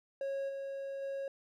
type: tone with level steps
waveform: triangle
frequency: 548 Hz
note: C#5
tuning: 20 cents flat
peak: -32 / -36 / -34 dBFS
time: 0.21-1.28 s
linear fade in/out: 2 ms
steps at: 0.48 / 1.01 s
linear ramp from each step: 20 ms
effects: none